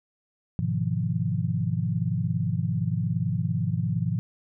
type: chord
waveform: sine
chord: F half-diminished seventh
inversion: first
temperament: just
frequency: 104.77 / 125.72 / 157.15 / 174.61 Hz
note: Ab2 / Cb3 / Eb3 / F3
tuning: +16 / +31 / +18 / 0 cents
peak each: -29 dBFS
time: 0.59-4.19 s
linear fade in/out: 0 ms
effects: none